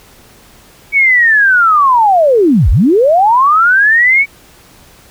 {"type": "linear two-way sweep", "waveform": "sine", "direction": "down then up", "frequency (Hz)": [2271, 36.71, 2271], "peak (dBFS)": -5, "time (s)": [0.92, 4.26], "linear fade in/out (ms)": 50, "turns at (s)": 2.7, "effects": ["pink hiss -42 dBFS RMS until 5.1 s"]}